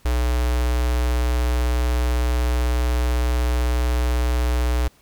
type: tone with notch filter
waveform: square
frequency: 61 Hz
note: B1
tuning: 21 cents flat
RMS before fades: -20 dBFS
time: 0.05-4.88 s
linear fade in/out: 5 ms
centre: 200 Hz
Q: 1.4
effects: pink hiss -56 dBFS RMS until 5.01 s